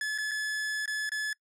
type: tone with dropouts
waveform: 45% pulse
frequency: 1718 Hz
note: A6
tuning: 42 cents flat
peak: -29 dBFS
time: 0.01-1.33 s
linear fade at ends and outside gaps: 2 ms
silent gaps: 0.179-0.184 / 0.312-0.315 / 0.858-0.877 / 1.093-1.118 s
effects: noise-tail reverb RT60 0.1 s tail -25 dB re dry + low-pass 10000 Hz 12 dB/octave